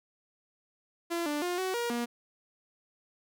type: tone with pitch steps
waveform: sawtooth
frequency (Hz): 340.2 / 294.8 / 354.9 / 374.9 / 474.5 / 238.2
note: F4 / D4 / F4 / F#4 / A#4 / A#3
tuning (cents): -45 / +7 / +28 / +23 / +31 / +38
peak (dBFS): -26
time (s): 1.1-2.06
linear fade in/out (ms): 20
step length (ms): 160
effects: none